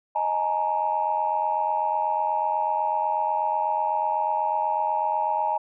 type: chord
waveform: sine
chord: D# suspended fourth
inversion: none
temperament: equal with one note detuned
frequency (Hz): 622.3 / 844.2 / 932.3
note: D#5 / G#5 / A#5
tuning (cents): 0 / +28 / 0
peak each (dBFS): -30 / -24 / -25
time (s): 0.15-5.58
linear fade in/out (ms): 10
effects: tanh soft clip ceiling -13 dBFS